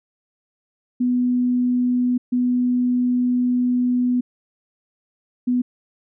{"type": "tone bursts at uneven times", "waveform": "sine", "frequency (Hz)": 247.6, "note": "B3", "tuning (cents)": 5, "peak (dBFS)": -16, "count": 3, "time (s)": [[1, 2.18], [2.32, 4.21], [5.47, 5.62]], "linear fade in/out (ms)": 10, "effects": []}